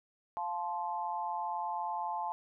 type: chord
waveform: sine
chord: F major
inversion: none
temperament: equal with one note detuned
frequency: 698.5 / 870.4 / 1046.5 Hz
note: F5 / A5 / C6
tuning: 0 / -19 / 0 cents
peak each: -40 / -35 / -40 dBFS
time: 0.37-2.32 s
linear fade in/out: 0 ms
effects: none